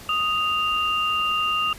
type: tone pair together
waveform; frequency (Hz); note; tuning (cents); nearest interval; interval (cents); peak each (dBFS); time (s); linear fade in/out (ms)
sine; 1244.5 / 2789; D#6 / F7; 0 / -3; octave + major second; 1397; -23; 0.09-1.73; 2
effects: pink hiss -42 dBFS RMS until 1.78 s + resampled to 32000 Hz